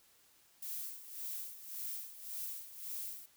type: noise with tremolo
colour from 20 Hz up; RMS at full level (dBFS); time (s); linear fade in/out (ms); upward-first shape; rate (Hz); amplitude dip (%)
violet; -41; 0.62-3.26; 5; sine; 1.8; 75
effects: white hiss -67 dBFS RMS until 3.36 s